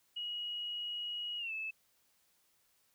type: tone with pitch glide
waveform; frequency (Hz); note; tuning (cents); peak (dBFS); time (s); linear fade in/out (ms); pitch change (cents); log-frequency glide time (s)
sine; 2900 to 2614; F#7 to E7; -35 to -15; -37; 0.16-1.71; 10; -180; 1.38-1.52
effects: white hiss -73 dBFS RMS until 2.94 s